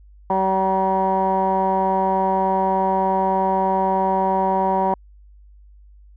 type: tone with low-pass filter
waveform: 15% pulse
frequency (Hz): 190.7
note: G3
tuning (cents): -47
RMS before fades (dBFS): -19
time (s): 0.3-4.94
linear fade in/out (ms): 2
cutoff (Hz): 910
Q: 8
effects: added 50 Hz sine -44 dBFS peak until 6.16 s